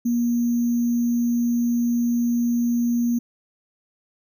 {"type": "tone with sample-and-hold", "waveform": "sine", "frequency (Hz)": 238, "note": "A#3", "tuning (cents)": 36, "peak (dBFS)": -18, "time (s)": [0.05, 3.19], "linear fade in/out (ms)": 10, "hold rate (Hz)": 6300, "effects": []}